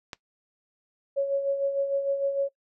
click, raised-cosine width 0.2 ms, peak -18 dBFS, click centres 0.132 s
sine tone with tremolo, 554.4 Hz, C#5, in tune, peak -21 dBFS, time 1.16-2.49 s, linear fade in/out 20 ms, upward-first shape sine, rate 6.6 Hz, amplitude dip 55%
effects noise-tail reverb RT60 0.1 s tail -21 dB re dry

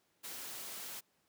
white noise, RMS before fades -45 dBFS, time 0.23-1.01 s, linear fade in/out 20 ms, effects pink hiss -75 dBFS RMS until 1.28 s + high-pass 150 Hz 12 dB/octave

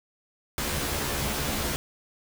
pink noise with comb filter, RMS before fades -29 dBFS, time 0.58-1.76 s, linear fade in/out 0 ms, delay 14 ms, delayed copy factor +1, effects none

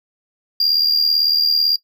triangle tone with amplitude modulation, 4787 Hz, D8, 32 cents sharp, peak -9 dBFS, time 0.6-1.76 s, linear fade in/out 5 ms, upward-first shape sine, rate 78 Hz, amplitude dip 65%, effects noise-tail reverb RT60 0.1 s tail -18 dB re dry

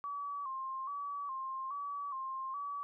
sine tone with vibrato, 1100 Hz, C#6, 14 cents flat, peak -37 dBFS, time 0.04-2.83 s, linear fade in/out 0 ms, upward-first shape square, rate 1.2 Hz, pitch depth 66 cents each way, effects none

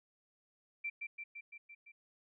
sine tone with echo, 2349 Hz, D7, in tune, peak -36 dBFS, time 0.84-0.9 s, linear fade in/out 10 ms, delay 170 ms, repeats 6, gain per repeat -3 dB, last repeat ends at 1.92 s, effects none

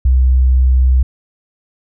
sine tone, 64 Hz, C2, 38 cents flat, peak -7 dBFS, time 0.05-1.03 s, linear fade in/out 5 ms, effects none

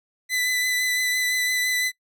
sawtooth tone with vibrato, 2000 Hz, B6, 21 cents sharp, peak -18 dBFS, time 0.29-1.92 s, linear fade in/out 50 ms, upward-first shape triangle, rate 5.9 Hz, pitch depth 18 cents each way, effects noise-tail reverb RT60 0.1 s tail -21 dB re dry

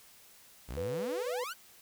sawtooth exponential sweep, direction up, 52.9 to 1589 Hz, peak -34 dBFS, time 0.68-1.54 s, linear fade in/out 20 ms
sine tone, 495.4 Hz, B4, 5 cents sharp, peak -33 dBFS, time 0.77-1.44 s, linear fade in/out 5 ms
effects white hiss -58 dBFS RMS until 1.81 s

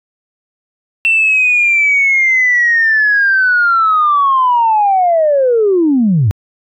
sine linear sweep, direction down, 2699 to 89.7 Hz, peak -7 dBFS, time 1.05-6.31 s, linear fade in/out 0 ms, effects tanh soft clip ceiling -3 dBFS

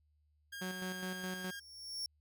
sawtooth tone, 1618 Hz, G#6, 46 cents flat, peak -40 dBFS, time 0.52-1.6 s, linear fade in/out 10 ms
sawtooth tone with tremolo, 185 Hz, F#3, in tune, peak -35 dBFS, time 0.61-1.51 s, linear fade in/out 10 ms, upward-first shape square, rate 4.8 Hz, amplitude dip 50%
40% pulse tone with exponential growth, 5480 Hz, F8, 34 cents flat, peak -35 dBFS, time 1.18-2.06 s, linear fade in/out 1 ms, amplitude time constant 190 ms
effects added 75 Hz sine -70 dBFS peak until 2.2 s

